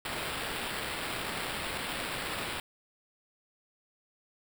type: noise with sample-and-hold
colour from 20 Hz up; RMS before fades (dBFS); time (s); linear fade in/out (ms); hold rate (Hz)
violet; -36; 0.05-2.6; 2; 6300
effects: none